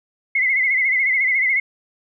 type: tone with vibrato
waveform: sine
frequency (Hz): 2093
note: C7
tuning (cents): 0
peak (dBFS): -15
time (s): 0.35-1.6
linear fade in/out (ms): 5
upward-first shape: sine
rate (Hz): 14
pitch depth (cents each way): 83
effects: none